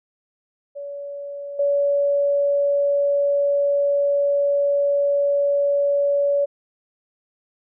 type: tone with level steps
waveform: sine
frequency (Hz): 568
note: C#5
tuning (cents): +42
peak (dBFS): -29 / -16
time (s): 0.75-6.46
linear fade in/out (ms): 20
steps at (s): 1.59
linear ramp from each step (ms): 5
effects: none